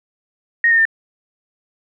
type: tone with pitch steps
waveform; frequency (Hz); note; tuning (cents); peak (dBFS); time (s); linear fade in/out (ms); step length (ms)
sine; 1864.7 / 1830.5 / 1797; A#6 / A#6 / A6; 0 / -32 / +36; -10; 0.64-0.853; 2; 71
effects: none